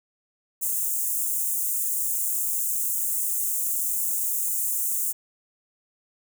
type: high-pass noise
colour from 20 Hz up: white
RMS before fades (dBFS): -26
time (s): 0.61-5.13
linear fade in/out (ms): 20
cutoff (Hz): 6900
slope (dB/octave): 48
effects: none